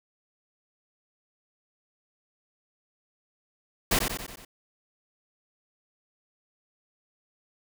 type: noise with echo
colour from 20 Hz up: pink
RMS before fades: -23 dBFS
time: 3.91-3.99 s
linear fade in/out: 5 ms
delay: 92 ms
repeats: 5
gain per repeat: -5 dB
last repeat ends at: 4.45 s
effects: none